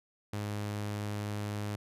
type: tone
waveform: sawtooth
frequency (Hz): 103.83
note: G#2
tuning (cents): 0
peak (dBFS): -30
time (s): 0.33-1.76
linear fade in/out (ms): 5
effects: resampled to 32000 Hz